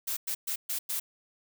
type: noise bursts at uneven times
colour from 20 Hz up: blue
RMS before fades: -32 dBFS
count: 5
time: 0.07-0.17 / 0.27-0.35 / 0.47-0.56 / 0.69-0.79 / 0.89-1 s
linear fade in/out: 10 ms
effects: none